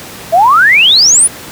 sine exponential sweep, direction up, 634 to 10380 Hz, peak -3 dBFS, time 0.32-1.28 s, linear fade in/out 20 ms, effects pink hiss -28 dBFS RMS until 1.51 s + high-pass 100 Hz 12 dB/octave

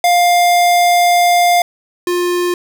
square tone pair in turn, 703 / 353.7 Hz, F5 / F4, +11 / +22 cents, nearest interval octave, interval 1189 cents, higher first, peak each -9 / -14 dBFS, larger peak first, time 0.04-1.62 / 2.07-2.54 s, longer first, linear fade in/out 2 ms, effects none

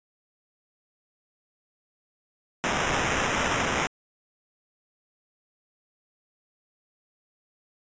violet noise with sample-and-hold, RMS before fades -26 dBFS, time 2.64-3.87 s, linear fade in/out 0 ms, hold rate 4410 Hz, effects resampled to 16000 Hz

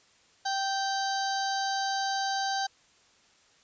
harmonic tone, 781 Hz, G5, 7 cents flat, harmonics 1 / 2 / 4 / 5 / 6 / 7 / 8, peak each -29 / -35 / -42 / -39 / -37 / -47 / -41 dBFS, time 0.45-2.67 s, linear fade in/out 10 ms, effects white hiss -62 dBFS RMS until 3.63 s + resampled to 16000 Hz

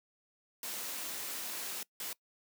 white noise bursts at uneven times, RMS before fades -40 dBFS, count 2, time 0.63-1.83 / 2-2.13 s, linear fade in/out 2 ms, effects noise-tail reverb RT60 0.1 s tail -22 dB re dry + high-pass 200 Hz 12 dB/octave

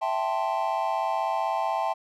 triangle chord, A minor seventh, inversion second, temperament equal, 659.3 / 784 / 880 / 1046.5 Hz, E5 / G5 / A5 / C6, 0 / 0 / 0 / 0 cents, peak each -28 / -27 / -27 / -30 dBFS, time 0.01-1.94 s, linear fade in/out 20 ms, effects tanh soft clip ceiling -12 dBFS

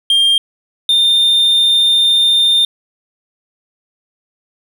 triangle tone pair in turn, 3200 / 3617 Hz, G7 / A7, +35 / +47 cents, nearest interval major second, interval 212 cents, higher second, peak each -7 dBFS, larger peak neither, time 0.1-0.38 / 0.89-2.65 s, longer second, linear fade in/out 2 ms, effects none

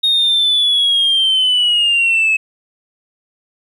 sine linear sweep, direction down, 3729 to 2578 Hz, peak -9 dBFS, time 0.03-2.37 s, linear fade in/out 10 ms, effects tanh soft clip ceiling -8 dBFS + 8-bit

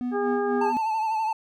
triangle tone with tremolo, 246.9 Hz, B3, in tune, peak -23 dBFS, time 0.01-0.77 s, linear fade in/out 0 ms, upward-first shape sine, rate 4.1 Hz, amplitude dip 65%
harmonic tone, 406.2 Hz, G#4, 38 cents flat, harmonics 1 / 2 / 3 / 4, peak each -24 / -30 / -34 / -36 dBFS, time 0.11-0.73 s, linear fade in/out 50 ms
triangle tone with vibrato, 879 Hz, A5, 2 cents flat, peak -21 dBFS, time 0.61-1.33 s, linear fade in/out 5 ms, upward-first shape triangle, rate 12 Hz, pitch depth 55 cents each way
effects none

